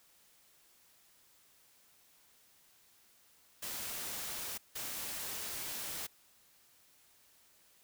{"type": "noise bursts at uneven times", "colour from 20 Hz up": "white", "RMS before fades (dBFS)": -41, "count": 2, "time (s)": [[3.62, 4.58], [4.75, 6.07]], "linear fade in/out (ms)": 10, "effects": ["white hiss -66 dBFS RMS until 7.83 s"]}